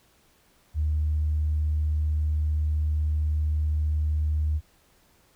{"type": "tone", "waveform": "sine", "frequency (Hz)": 76.3, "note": "D#2", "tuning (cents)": -33, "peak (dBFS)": -21, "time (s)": [0.74, 4.61], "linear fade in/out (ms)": 50, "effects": ["tanh soft clip ceiling -17 dBFS", "pink hiss -62 dBFS RMS until 5.35 s"]}